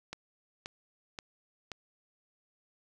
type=click train; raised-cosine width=0.2 ms; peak=-22 dBFS; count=4; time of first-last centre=0.13-1.717 s; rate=1.89 Hz; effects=none